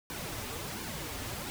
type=noise with flanger; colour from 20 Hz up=pink; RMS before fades=-39 dBFS; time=0.1-1.5 s; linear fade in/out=0 ms; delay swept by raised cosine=1.5 to 6.2 ms; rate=1.4 Hz; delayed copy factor=-0.7; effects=none